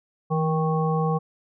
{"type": "harmonic tone with a mistuned harmonic", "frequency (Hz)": 157.3, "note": "D#3", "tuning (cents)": 19, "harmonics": [1, 3, 5, 7], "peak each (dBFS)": [-22, -27, -29, -30], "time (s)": [0.3, 1.19], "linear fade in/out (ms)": 20, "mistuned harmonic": 1, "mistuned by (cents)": 44, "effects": []}